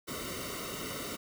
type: noise with comb filter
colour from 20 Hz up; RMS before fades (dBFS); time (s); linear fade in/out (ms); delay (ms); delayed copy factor
pink; -39; 0.07-1.17; 20; 1.2; -0.9
effects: none